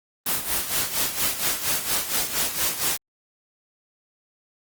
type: noise with tremolo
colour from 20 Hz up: white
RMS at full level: -22 dBFS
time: 0.26-2.97 s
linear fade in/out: 5 ms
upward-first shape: sine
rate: 4.3 Hz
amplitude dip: 70%
effects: Opus 24 kbps